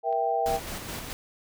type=chord; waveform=sine; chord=E diminished; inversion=second; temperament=equal with one note detuned; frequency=472.1 / 659.3 / 784 Hz; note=Bb4 / E5 / G5; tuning=+22 / 0 / 0 cents; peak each=-30 / -28 / -26 dBFS; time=0.03-0.6 s; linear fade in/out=50 ms
type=clicks; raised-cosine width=0.3 ms; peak=-34 / -29 dBFS; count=2; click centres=0.127 / 0.67 s
type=noise with tremolo; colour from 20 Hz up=pink; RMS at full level=-35 dBFS; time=0.46-1.13 s; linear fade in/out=0 ms; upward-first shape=square; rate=4.7 Hz; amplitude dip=35%
effects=none